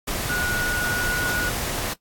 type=tone in noise; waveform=sine; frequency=1456 Hz; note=F#6; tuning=28 cents flat; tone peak=-24 dBFS; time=0.29-1.5 s; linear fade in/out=10 ms; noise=pink; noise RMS=-27 dBFS; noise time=0.07-1.94 s; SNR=0 dB; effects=noise-tail reverb RT60 0.1 s tail -17 dB re dry + AAC 64 kbps